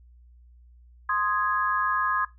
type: chord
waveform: sine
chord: Ab major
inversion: first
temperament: equal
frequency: 1046.5 / 1244.5 / 1661.2 Hz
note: C6 / Eb6 / Ab6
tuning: 0 / 0 / 0 cents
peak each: -27 dBFS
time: 1.09-2.25 s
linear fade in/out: 5 ms
effects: noise-tail reverb RT60 0.2 s tail -17 dB re dry + added 60 Hz sine -50 dBFS peak until 2.38 s